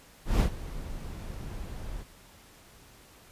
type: noise with ADSR envelope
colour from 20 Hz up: brown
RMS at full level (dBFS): -20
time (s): 0.25-2.04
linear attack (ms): 150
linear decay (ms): 99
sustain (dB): -18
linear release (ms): 27
effects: pink hiss -55 dBFS RMS until 3.31 s + resampled to 32000 Hz